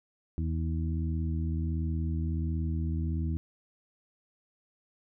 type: harmonic tone with a mistuned harmonic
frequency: 81.4 Hz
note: E2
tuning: 21 cents flat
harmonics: 1 / 2 / 3 / 4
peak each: -29 / -35 / -39 / -41 dBFS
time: 0.38-3.37 s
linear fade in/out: 0 ms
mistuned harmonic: 4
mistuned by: -27 cents
effects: none